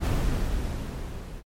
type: noise with level ramp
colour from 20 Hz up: brown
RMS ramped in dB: -22 to -38 dBFS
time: 0-1.43 s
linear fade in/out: 50 ms
effects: MP3 64 kbps